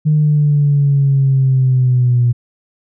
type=linear sweep; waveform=sine; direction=down; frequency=153.4 to 120 Hz; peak=-8 dBFS; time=0.05-2.33 s; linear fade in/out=20 ms; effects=tanh soft clip ceiling -4 dBFS